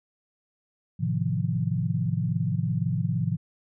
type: chord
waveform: sine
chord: F dominant seventh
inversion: first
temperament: just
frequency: 109.13 / 130.96 / 157.15 / 174.61 Hz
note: A2 / C3 / Eb3 / F3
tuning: -14 / +2 / +18 / 0 cents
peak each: -29 dBFS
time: 0.99-3.37 s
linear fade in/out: 20 ms
effects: none